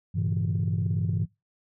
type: chord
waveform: sine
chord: G diminished seventh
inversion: none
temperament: equal with one note detuned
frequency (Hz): 99.83 / 116.54 / 138.59 / 164.81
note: G2 / Bb2 / Db3 / Fb3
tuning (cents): +32 / 0 / 0 / 0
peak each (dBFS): -26 / -31 / -31 / -28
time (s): 0.14-1.26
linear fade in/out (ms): 20
effects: noise-tail reverb RT60 0.2 s tail -20 dB re dry + tanh soft clip ceiling -18 dBFS